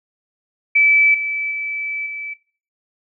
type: tone with level steps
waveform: sine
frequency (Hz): 2309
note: D7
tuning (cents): -30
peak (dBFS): -10 / -20 / -22 / -26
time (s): 0.75-2.34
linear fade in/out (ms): 10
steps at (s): 1.14 / 1.51 / 2.06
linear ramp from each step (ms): 5
effects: noise-tail reverb RT60 0.4 s tail -17 dB re dry